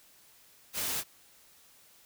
white noise, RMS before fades -33 dBFS, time 0.73-1.04 s, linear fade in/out 50 ms, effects white hiss -60 dBFS RMS until 2.05 s

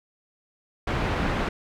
pink low-pass noise, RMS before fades -26 dBFS, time 0.87-1.49 s, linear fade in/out 5 ms, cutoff 2200 Hz, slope 12 dB/octave, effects none

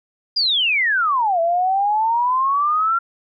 sine exponential two-way sweep, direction down then up, 4978 to 659.3 to 1383 Hz, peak -15 dBFS, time 0.36-2.99 s, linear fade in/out 10 ms, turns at 1.4 s, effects none

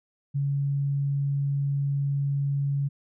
sine tone, 140.4 Hz, C#3, 22 cents sharp, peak -23 dBFS, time 0.34-2.89 s, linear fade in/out 20 ms, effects none

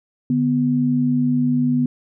sine tone pair together, 146.83 / 247.3 Hz, D3 / B3, 0 / +3 cents, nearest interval major sixth, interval 903 cents, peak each -22 / -16 dBFS, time 0.3-1.86 s, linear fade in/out 2 ms, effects none

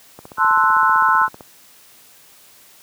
click train, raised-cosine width 1 ms, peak -22 dBFS, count 20, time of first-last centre 0.19-1.408 s, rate 15.6 Hz
sine chord, F# half-diminished seventh, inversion first, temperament equal, 880 / 1046.5 / 1318.5 / 1480 Hz, A5 / C6 / E6 / F#6, 0 / 0 / 0 / 0 cents, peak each -19 / -16 / -17 / -18 dBFS, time 0.37-1.29 s, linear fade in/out 50 ms
effects white hiss -48 dBFS RMS until 2.82 s + high-pass 80 Hz 12 dB/octave

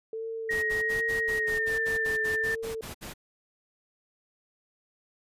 sine tone with vibrato, 442.8 Hz, A4, 11 cents sharp, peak -32 dBFS, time 0.13-2.81 s, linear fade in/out 2 ms, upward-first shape sine, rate 1.3 Hz, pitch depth 34 cents each way
sine tone with pitch glide, 1881 to 1784.7 Hz, A#6 to A6, +15 to +24 cents, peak -26 dBFS, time 0.49-2.55 s, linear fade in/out 5 ms, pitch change -91 cents, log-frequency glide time 1.39-1.74 s
pink noise bursts, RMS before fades -40 dBFS, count 14, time 0.5-3.139 s, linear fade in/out 20 ms, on 130 ms, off 63 ms
effects resampled to 32000 Hz

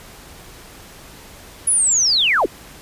sine linear sweep, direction down, 10548 to 262.1 Hz, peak -13 dBFS, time 1.67-2.46 s, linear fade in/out 5 ms, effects pink hiss -41 dBFS RMS until 2.81 s + resampled to 32000 Hz

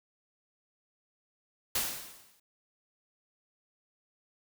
white noise with exponential decay, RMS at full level -28 dBFS, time 1.75-2.4 s, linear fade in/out 5 ms, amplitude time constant 140 ms, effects none

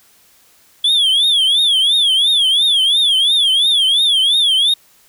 triangle tone with vibrato, 3369 Hz, G#7, 24 cents sharp, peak -9 dBFS, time 0.84-4.74 s, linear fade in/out 5 ms, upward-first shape triangle, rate 2.9 Hz, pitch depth 190 cents each way, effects white hiss -51 dBFS RMS until 5.08 s

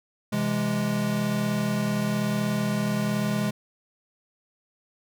square chord, C augmented, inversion none, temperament equal with one note detuned, 130.81 / 166.63 / 207.7 Hz, C3 / E3 / G#3, 0 / +19 / 0 cents, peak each -31 / -32 / -26 dBFS, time 0.32-3.51 s, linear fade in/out 10 ms, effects none

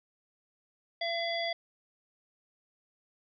harmonic tone, 677 Hz, E5, 46 cents sharp, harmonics 1 / 3 / 5 / 7, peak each -33 / -36 / -37 / -40 dBFS, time 1.01-1.53 s, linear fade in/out 5 ms, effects none

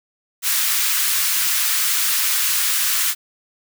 white high-pass noise, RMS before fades -19 dBFS, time 0.42-3.15 s, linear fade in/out 50 ms, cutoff 1200 Hz, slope 24 dB/octave, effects none

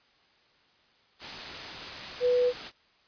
sine tone in noise, 493.9 Hz, B4, in tune, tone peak -21 dBFS, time 2.2-2.53 s, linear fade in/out 50 ms, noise white, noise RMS -38 dBFS, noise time 1.19-2.72 s, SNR +14 dB, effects white hiss -64 dBFS RMS until 3.07 s + resampled to 11025 Hz

